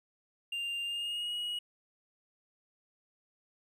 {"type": "tone with pitch glide", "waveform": "triangle", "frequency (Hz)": [2794, 2901], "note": ["F7", "F#7"], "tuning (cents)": [0, -35], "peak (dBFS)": -32, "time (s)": [0.52, 1.59], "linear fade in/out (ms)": 5, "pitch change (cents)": 65, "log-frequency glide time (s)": [0.84, 1.34], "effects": []}